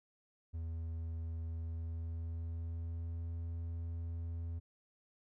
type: tone with pitch glide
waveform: triangle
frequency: 82 to 83.67 Hz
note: E2 to E2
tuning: -9 to +26 cents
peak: -36 dBFS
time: 0.53-4.6 s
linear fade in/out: 20 ms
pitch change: +35 cents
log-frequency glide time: 1.51-3.29 s
effects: none